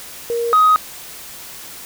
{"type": "tone pair in turn", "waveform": "sine", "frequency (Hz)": [469.3, 1256.3], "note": ["A#4", "D#6"], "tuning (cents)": [12, 16], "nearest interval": "octave + perfect fourth", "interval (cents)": 1704, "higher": "second", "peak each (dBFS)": [-17, -7], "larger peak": "second", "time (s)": [[0.3, 0.53], [0.53, 0.76]], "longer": "neither", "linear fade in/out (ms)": 0, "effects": ["tanh soft clip ceiling -6 dBFS", "white hiss -35 dBFS RMS until 1.85 s"]}